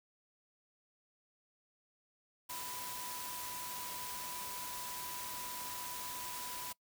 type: tone in noise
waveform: sine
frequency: 987.8 Hz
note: B5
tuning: in tune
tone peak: -47 dBFS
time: 2.49-6.73 s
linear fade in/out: 10 ms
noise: white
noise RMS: -44 dBFS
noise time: 2.49-6.73 s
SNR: -6 dB
effects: noise-tail reverb RT60 0.1 s tail -22 dB re dry